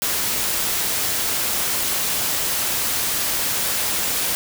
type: noise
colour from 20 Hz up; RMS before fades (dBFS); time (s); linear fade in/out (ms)
white; -22; 0.02-4.35; 0
effects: none